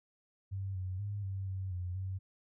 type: tone with pitch steps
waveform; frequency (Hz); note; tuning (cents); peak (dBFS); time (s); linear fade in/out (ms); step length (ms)
sine; 97 / 92.8 / 102 / 96.5 / 95 / 89.7 / 94.8; G2 / F#2 / G#2 / G2 / F#2 / F2 / F#2; -18 / +6 / -31 / -27 / +46 / +47 / +43; -35; 0.51-2.19; 20; 240
effects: none